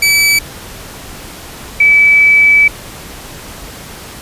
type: tone pair in turn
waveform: sawtooth / sine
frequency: 2299 / 2299 Hz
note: D7 / D7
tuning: -37 / -37 cents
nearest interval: unison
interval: 0 cents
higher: neither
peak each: -4 dBFS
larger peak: neither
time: 0.02-0.39 / 1.8-2.68 s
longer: second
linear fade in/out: 5 ms
effects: pink hiss -30 dBFS RMS until 4.21 s + resampled to 32000 Hz

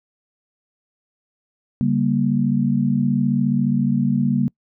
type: chord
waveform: sine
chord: G diminished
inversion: second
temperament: just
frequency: 141.12 / 196 / 235.2 Hz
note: Db3 / G3 / Bb3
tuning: +31 / 0 / +16 cents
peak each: -21 / -21 / -19 dBFS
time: 1.81-4.48 s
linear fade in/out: 0 ms
effects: noise-tail reverb RT60 0.1 s tail -26 dB re dry

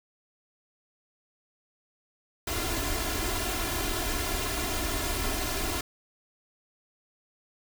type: noise with comb filter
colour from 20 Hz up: pink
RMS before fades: -30 dBFS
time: 2.47-5.81 s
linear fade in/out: 5 ms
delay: 2.9 ms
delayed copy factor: +0.8
effects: none

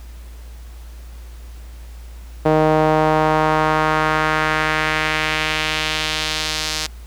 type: tone with band-pass filter sweep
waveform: sawtooth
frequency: 155.56 Hz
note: D#3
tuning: in tune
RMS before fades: -18 dBFS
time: 2.45-6.87 s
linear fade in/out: 10 ms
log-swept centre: 580 to 5100 Hz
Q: 1.4
effects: added 58 Hz sine -33 dBFS peak until 7.06 s + pink hiss -48 dBFS RMS until 7.06 s

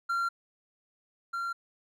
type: tone pair in turn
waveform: triangle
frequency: 1377 / 1377 Hz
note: F6 / F6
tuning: -25 / -25 cents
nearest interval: unison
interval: 0 cents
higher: neither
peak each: -25 / -29 dBFS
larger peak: first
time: 0.09-0.29 / 1.33-1.53 s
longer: neither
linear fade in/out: 10 ms
effects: none

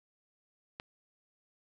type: click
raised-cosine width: 0.3 ms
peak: -24 dBFS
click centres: 0.799 s
effects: none

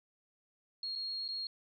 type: tone with dropouts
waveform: sine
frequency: 4277 Hz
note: C8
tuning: 37 cents sharp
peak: -36 dBFS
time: 0.83-1.47 s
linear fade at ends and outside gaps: 2 ms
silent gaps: 0.954-0.958 / 1.28-1.287 s
effects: none

